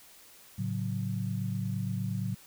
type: chord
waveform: sine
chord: F# minor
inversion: first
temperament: equal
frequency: 110 / 138.59 / 185 Hz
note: A2 / C#3 / F#3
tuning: 0 / 0 / 0 cents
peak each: -33 / -36 / -34 dBFS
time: 0.58-2.35 s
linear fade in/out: 10 ms
effects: white hiss -55 dBFS RMS until 2.46 s